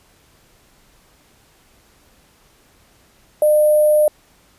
sine tone with sample-and-hold, 605 Hz, D#5, 49 cents flat, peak -10 dBFS, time 3.42-4.08 s, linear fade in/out 2 ms, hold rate 11025 Hz, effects pink hiss -54 dBFS RMS until 4.58 s + resampled to 32000 Hz

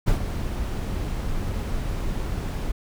brown noise with ADSR envelope, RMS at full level -19 dBFS, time 0.06-2.72 s, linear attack 22 ms, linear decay 100 ms, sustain -8 dB, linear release 9 ms, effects none

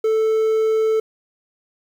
triangle tone, 440 Hz, A4, in tune, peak -13 dBFS, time 0.04-1 s, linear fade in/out 5 ms, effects 8-bit

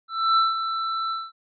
square tone with ADSR envelope, 1331 Hz, E6, 16 cents sharp, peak -16 dBFS, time 0.08-1.32 s, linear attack 290 ms, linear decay 170 ms, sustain -9 dB, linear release 210 ms, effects resampled to 11025 Hz

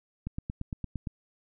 click train, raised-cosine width 5 ms, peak -21 dBFS, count 8, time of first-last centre 0.27-1.072 s, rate 8.73 Hz, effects none

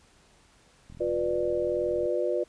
click train, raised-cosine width 5 ms, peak -35 dBFS, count 49, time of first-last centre 0.9-2.057 s, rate 41.5 Hz
sine chord, B diminished, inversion second, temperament just, 355.6 / 493.9 / 592.7 Hz, F4 / B4 / D5, +31 / 0 / +16 cents, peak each -29 dBFS, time 1-2.44 s, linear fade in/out 10 ms
effects pink hiss -60 dBFS RMS until 2.48 s + resampled to 22050 Hz

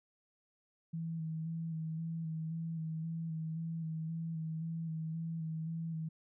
sine tone with vibrato, 162 Hz, E3, 30 cents flat, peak -36 dBFS, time 0.93-6.09 s, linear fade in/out 10 ms, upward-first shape square, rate 1.9 Hz, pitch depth 24 cents each way, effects none

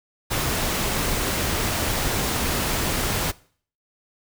pink noise, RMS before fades -24 dBFS, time 0.3-3.32 s, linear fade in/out 20 ms, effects noise-tail reverb RT60 0.5 s tail -21 dB re dry

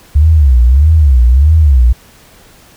sine tone with vibrato, 69.3 Hz, C#2, in tune, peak -3 dBFS, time 0.15-1.93 s, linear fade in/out 10 ms, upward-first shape sine, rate 1.6 Hz, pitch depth 260 cents each way, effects pink hiss -42 dBFS RMS until 2.76 s

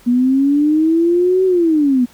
sine linear two-way sweep, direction up then down, 238.5 to 379.4 to 238.5 Hz, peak -10 dBFS, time 0.06-2.06 s, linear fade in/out 20 ms, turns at 1.45 s, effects pink hiss -47 dBFS RMS until 2.13 s

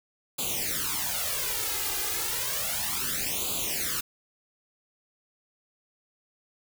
white noise with flanger, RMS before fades -30 dBFS, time 0.38-4.01 s, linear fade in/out 10 ms, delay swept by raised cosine 0.27 to 2.47 ms, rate 0.32 Hz, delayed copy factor +1, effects none

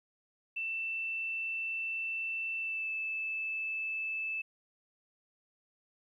sine tone with pitch glide, 2668 to 2627 Hz, E7 to E7, +20 to -7 cents, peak -33 dBFS, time 0.56-4.42 s, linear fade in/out 10 ms, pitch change -27 cents, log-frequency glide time 2.59-2.9 s, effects 12-bit

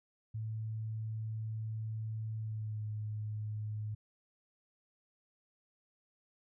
sine tone with pitch glide, 110 to 106.81 Hz, A2 to G#2, 0 to +49 cents, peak -36 dBFS, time 0.34-3.95 s, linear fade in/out 10 ms, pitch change -51 cents, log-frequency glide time 2.38-2.83 s, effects none

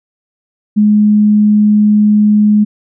sine tone, 210 Hz, G#3, 19 cents sharp, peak -5 dBFS, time 0.76-2.65 s, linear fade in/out 20 ms, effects none

